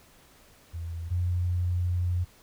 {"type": "tone pair in turn", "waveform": "sine", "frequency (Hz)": [83.8, 88.79], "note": ["E2", "F2"], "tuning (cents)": [29, 29], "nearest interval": "minor second", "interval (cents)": 100, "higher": "second", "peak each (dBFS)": [-32, -24], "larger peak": "second", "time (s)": [[0.73, 1.1], [1.1, 2.25]], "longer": "second", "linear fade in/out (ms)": 20, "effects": ["pink hiss -57 dBFS RMS until 2.42 s"]}